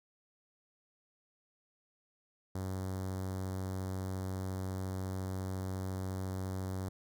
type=tone with notch filter; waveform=sawtooth; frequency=94.3 Hz; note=F#2; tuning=33 cents sharp; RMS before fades=-38 dBFS; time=2.55-6.89 s; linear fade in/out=5 ms; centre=2600 Hz; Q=0.65; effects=none